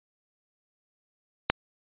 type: click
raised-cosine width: 0.3 ms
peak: -3 dBFS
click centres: 1.5 s
effects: resampled to 8000 Hz